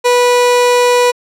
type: tone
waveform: 30% pulse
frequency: 490 Hz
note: B4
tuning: 14 cents flat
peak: -5 dBFS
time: 0.04-1.12 s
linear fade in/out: 20 ms
effects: low-pass 10000 Hz 12 dB/octave